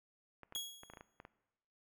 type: clicks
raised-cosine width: 0.5 ms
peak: -36 dBFS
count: 10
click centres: 0.433 / 0.524 / 0.56 / 0.834 / 0.9 / 0.936 / 0.972 / 1.009 / 1.201 / 1.251 s
type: tone with exponential decay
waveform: sawtooth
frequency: 3322 Hz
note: G#7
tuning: in tune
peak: -33 dBFS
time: 0.55-1.01 s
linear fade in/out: 1 ms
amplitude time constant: 100 ms
effects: noise-tail reverb RT60 1.0 s tail -18 dB re dry